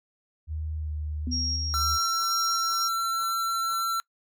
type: tone with pitch glide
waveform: sine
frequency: 77.78 to 75.87 Hz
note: D#2 to D#2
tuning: 0 to -43 cents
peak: -29 dBFS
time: 0.47-1.99 s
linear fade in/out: 50 ms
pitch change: -43 cents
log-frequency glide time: 0.78-0.92 s
type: tone with exponential decay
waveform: sine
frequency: 247.8 Hz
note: B3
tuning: 6 cents sharp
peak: -29 dBFS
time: 1.27-1.96 s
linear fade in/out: 2 ms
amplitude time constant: 150 ms
type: tone with tremolo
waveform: sine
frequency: 5588 Hz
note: F8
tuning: in tune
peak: -27 dBFS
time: 1.31-2.89 s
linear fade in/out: 20 ms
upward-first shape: square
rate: 2 Hz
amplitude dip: 30%
type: tone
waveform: square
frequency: 1349 Hz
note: E6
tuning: 40 cents sharp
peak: -26 dBFS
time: 1.74-4 s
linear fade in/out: 0 ms
effects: noise-tail reverb RT60 0.1 s tail -24 dB re dry